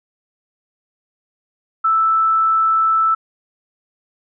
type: tone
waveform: sine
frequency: 1318.5 Hz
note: E6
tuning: in tune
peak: -12 dBFS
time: 1.84-3.15 s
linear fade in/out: 10 ms
effects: none